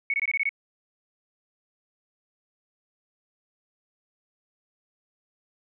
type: tone bursts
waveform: sine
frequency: 2217 Hz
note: C#7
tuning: in tune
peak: -22 dBFS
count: 7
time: 0.1-0.492 s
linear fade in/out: 2 ms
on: 38 ms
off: 21 ms
effects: none